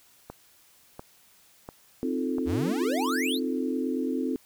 click train, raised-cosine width 1 ms, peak -24 dBFS, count 4, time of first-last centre 0.3-2.383 s, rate 1.44 Hz
sine chord, F dominant seventh, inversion second, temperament equal, 261.6 / 311.1 / 349.2 / 440 Hz, C4 / Eb4 / F4 / A4, 0 / 0 / 0 / 0 cents, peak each -28 / -33 / -34 / -34 dBFS, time 2.03-4.36 s, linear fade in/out 0 ms
square exponential sweep, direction up, 68 to 4597 Hz, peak -29 dBFS, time 2.45-3.4 s, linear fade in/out 50 ms
effects white hiss -59 dBFS RMS until 4.45 s

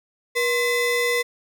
square ring-modulated tone, 768 Hz, G5, 36 cents flat, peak -17 dBFS, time 0.35-1.23 s, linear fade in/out 20 ms, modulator 1250 Hz, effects none

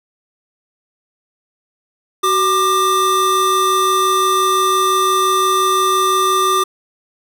square tone pair together, 376.4 / 1195 Hz, F#4 / D6, +30 / +30 cents, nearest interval octave + minor sixth, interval 2000 cents, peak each -19 / -14 dBFS, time 2.23-6.64 s, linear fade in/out 10 ms, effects none

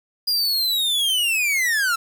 45% pulse linear sweep, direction down, 4892 to 1318.5 Hz, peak -18 dBFS, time 0.27-1.96 s, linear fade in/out 10 ms, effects 8-bit

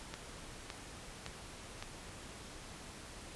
click train, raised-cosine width 0.2 ms, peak -24 dBFS, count 4, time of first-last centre 0.14-1.825 s, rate 1.78 Hz, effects pink hiss -50 dBFS RMS until 3.35 s + resampled to 24000 Hz

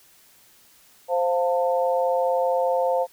sine chord, F major, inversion second, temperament equal with one note detuned, 523.3 / 698.5 / 893.3 Hz, C5 / F5 / A5, 0 / 0 / +26 cents, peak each -21 / -25 / -27 dBFS, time 1.08-3.07 s, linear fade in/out 50 ms, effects white hiss -55 dBFS RMS until 3.12 s

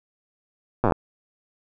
slowing click train, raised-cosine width 1 ms, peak -6 dBFS, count 9, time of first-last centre 0.84-0.922 s, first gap 8 ms, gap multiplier 1.07, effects none

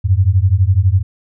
sine beating tone pair, 88.8 / 100.8 Hz, F2 / G2, +29 / +49 cents, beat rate 12 Hz, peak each -12 dBFS, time 0.04-1.03 s, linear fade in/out 20 ms, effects none

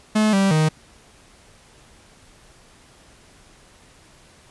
45% pulse tone with pitch steps, 215 / 195.1 / 155.9 Hz, A3 / G3 / D#3, -40 / -8 / +4 cents, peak -15 dBFS, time 0.15-0.69 s, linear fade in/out 10 ms, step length 180 ms, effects pink hiss -51 dBFS RMS until 4.5 s + resampled to 24000 Hz

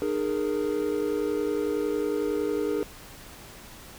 triangle chord, D# suspended fourth, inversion none, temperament equal with one note detuned, 304 / 415.3 / 466.2 Hz, D#4 / G#4 / A#4, -40 / 0 / 0 cents, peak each -28 / -26 / -28 dBFS, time 0.02-2.83 s, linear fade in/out 0 ms, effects pink hiss -46 dBFS RMS until 3.98 s

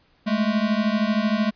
square beating tone pair, 207.7 / 220.7 Hz, G#3 / A3, 0 / +5 cents, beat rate 13 Hz, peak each -23 dBFS, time 0.26-1.51 s, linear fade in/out 20 ms, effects pink hiss -61 dBFS RMS until 1.55 s + resampled to 11025 Hz

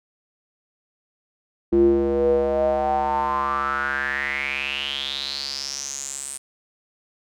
square tone with band-pass filter sweep, 69 Hz, C#2, 7 cents flat, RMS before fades -23 dBFS, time 1.72-6.38 s, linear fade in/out 10 ms, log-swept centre 320 to 8900 Hz, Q 7.9, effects none

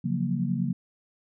sine chord, Gb major seventh, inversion second, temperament equal, 138.59 / 174.61 / 185 / 233.1 Hz, Db3 / F3 / Gb3 / Bb3, 0 / 0 / 0 / 0 cents, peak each -30 dBFS, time 0.04-0.73 s, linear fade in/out 10 ms, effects none

